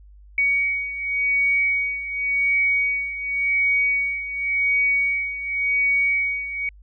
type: beating tone pair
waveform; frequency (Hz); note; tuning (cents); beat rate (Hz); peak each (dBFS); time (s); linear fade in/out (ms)
sine; 2249 / 2249.9; C#7 / C#7; +24 / +25; 0.9; -20 / -25; 0.38-6.69; 2
effects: added 50 Hz sine -44 dBFS peak until 6.82 s